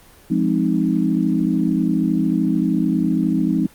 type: chord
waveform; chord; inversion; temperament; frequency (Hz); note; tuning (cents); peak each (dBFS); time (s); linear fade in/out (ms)
sine; F minor seventh; none; equal; 174.61 / 207.7 / 261.6 / 311.1; F3 / Ab3 / C4 / Eb4; 0 / 0 / 0 / 0; -21; 0.3-3.67; 10
effects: pink hiss -48 dBFS RMS until 3.74 s + Opus 24 kbps